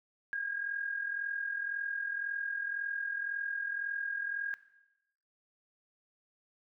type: tone with amplitude modulation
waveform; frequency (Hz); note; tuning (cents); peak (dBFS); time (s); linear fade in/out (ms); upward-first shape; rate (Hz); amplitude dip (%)
sine; 1627; G#6; -36; -30; 0.33-4.54; 0; sine; 41.9; 60
effects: noise-tail reverb RT60 0.9 s tail -17 dB re dry